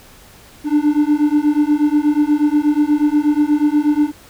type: beating tone pair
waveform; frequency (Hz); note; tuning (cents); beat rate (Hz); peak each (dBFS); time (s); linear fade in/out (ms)
triangle; 292.9 / 301.2; D4 / D4; -5 / +44; 8.3; -13; 0.64-4.12; 50
effects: pink hiss -44 dBFS RMS until 4.29 s